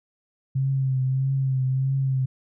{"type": "tone with vibrato", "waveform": "sine", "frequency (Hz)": 132.8, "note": "C3", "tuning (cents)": 26, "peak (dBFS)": -20, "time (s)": [0.55, 2.26], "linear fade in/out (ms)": 10, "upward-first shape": "triangle", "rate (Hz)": 1.6, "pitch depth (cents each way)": 43, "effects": []}